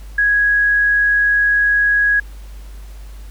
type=tone; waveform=sine; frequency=1661.2 Hz; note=G#6; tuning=in tune; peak=-11 dBFS; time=0.18-2.2 s; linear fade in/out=5 ms; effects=added 50 Hz sine -31 dBFS peak until 3.3 s + pink hiss -47 dBFS RMS until 3.3 s